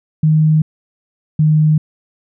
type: tone pair in turn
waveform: sine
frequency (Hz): 155.56 / 154.13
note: D#3 / D#3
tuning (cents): 0 / -16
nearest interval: unison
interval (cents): 16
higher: first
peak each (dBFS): -8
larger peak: neither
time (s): 0.23-0.62 / 1.39-1.78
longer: neither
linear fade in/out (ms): 5
effects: none